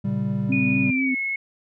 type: chord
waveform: triangle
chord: G diminished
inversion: first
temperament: equal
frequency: 116.54 / 138.59 / 196 Hz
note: Bb2 / Db3 / G3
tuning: 0 / 0 / 0 cents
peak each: -26 / -26 / -22 dBFS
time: 0.04-0.91 s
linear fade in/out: 10 ms
type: tone with vibrato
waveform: sine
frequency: 261.6 Hz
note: C4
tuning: in tune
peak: -21 dBFS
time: 0.49-1.15 s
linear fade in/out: 10 ms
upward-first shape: sine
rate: 4.1 Hz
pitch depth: 32 cents each way
type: tone with pitch glide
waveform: sine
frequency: 2463 to 2182 Hz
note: D#7 to C#7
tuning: -18 to -28 cents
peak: -23 dBFS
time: 0.52-1.36 s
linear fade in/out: 5 ms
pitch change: -210 cents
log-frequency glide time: 0.83-1.15 s
effects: none